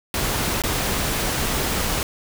pink noise with dropouts, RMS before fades -23 dBFS, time 0.14-2.03 s, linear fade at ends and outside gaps 1 ms, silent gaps 0.62-0.637 s, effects none

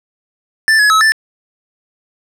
square tone with pitch steps, 1767 / 1690 / 1291 / 1764 Hz, A6 / G#6 / E6 / A6, +7 / +30 / -37 / +4 cents, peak -8 dBFS, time 0.68-1.12 s, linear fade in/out 0 ms, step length 110 ms, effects low-pass 9000 Hz 12 dB/octave

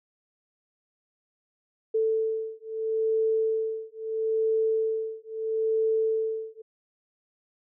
sine beating tone pair, 442.1 / 442.86 Hz, A4 / A4, +8 / +11 cents, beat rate 0.76 Hz, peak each -27 dBFS, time 1.94-6.62 s, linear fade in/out 10 ms, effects none

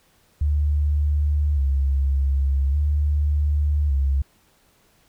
sine tone with vibrato, 71 Hz, C#2, 42 cents sharp, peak -17 dBFS, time 0.41-4.22 s, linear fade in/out 5 ms, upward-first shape square, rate 0.43 Hz, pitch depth 63 cents each way, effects pink hiss -60 dBFS RMS until 5.08 s

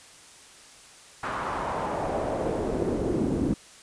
brown noise with band-pass filter sweep, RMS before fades -28 dBFS, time 1.23-3.54 s, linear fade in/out 5 ms, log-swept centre 1300 to 250 Hz, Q 2, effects white hiss -50 dBFS RMS until 3.82 s + resampled to 22050 Hz

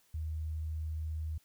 sine tone, 78.5 Hz, D#2, 16 cents sharp, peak -34 dBFS, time 0.14-1.38 s, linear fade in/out 5 ms, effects white hiss -69 dBFS RMS until 1.44 s

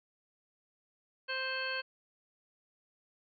harmonic tone with a mistuned harmonic, 523.3 Hz, C5, in tune, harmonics 1 / 2 / 3 / 4 / 5 / 6 / 8, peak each -42 / -44 / -37 / -50 / -40 / -44 / -42 dBFS, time 1.28-1.82 s, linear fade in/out 20 ms, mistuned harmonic 8, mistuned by +73 cents, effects none

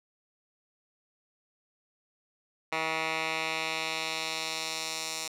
10% pulse tone with band-pass filter sweep, 160 Hz, D#3, 49 cents sharp, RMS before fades -33 dBFS, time 2.72-5.28 s, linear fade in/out 5 ms, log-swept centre 1900 to 6200 Hz, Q 1.2, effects none

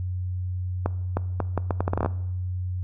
accelerating click train, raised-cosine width 1 ms, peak -10 dBFS, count 13, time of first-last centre 0.86-2.061 s, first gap 310 ms, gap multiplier 0.75, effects noise-tail reverb RT60 0.9 s tail -19 dB re dry + added 91 Hz sine -26 dBFS peak until 2.83 s

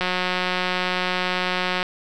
click train, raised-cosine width 0.3 ms, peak -7 dBFS, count 332, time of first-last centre 0.01-1.829 s, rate 182 Hz, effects none

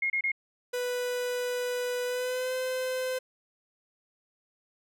sine tone bursts, 2148 Hz, C7, 45 cents sharp, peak -25 dBFS, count 3, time 0.02-0.318 s, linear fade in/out 5 ms, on 80 ms, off 29 ms
45% pulse tone with pitch glide, 493.9 to 513.4 Hz, B4 to C5, 0 to -33 cents, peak -29 dBFS, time 0.73-3.19 s, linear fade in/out 10 ms, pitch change +67 cents, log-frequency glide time 2.05-2.54 s
effects none

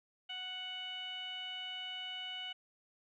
15% pulse tone with low-pass filter, 740 Hz, F#5, in tune, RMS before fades -43 dBFS, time 0.29-2.53 s, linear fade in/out 10 ms, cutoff 3100 Hz, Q 8.6, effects none

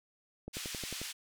click train, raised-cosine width 2 ms, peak -28 dBFS, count 7, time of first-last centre 0.48-1.016 s, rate 11.2 Hz
pink band-pass noise, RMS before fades -42 dBFS, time 0.53-1.13 s, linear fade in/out 20 ms, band 2500 to 10000 Hz, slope 12 dB/octave
effects none

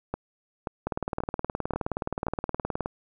two click trains, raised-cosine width 1 ms, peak -15 / -14 dBFS, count 5 / 39, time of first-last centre 0.14-2.268 / 0.87-2.86 s, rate 1.88 / 19.1 Hz, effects none

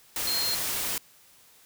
sine tone in noise, 4207 Hz, C8, 9 cents sharp, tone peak -27 dBFS, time 0.27-0.55 s, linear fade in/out 2 ms, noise white, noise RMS -30 dBFS, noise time 0.16-0.98 s, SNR 0 dB, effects white hiss -57 dBFS RMS until 1.65 s

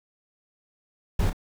brown noise with echo, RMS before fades -22 dBFS, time 1.19-1.3 s, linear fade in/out 5 ms, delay 31 ms, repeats 1, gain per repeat -8 dB, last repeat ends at 1.331 s, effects none

